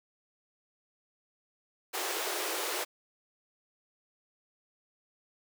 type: high-pass noise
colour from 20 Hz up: pink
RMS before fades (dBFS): -34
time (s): 1.93-2.85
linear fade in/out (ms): 20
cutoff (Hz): 330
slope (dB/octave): 96
effects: none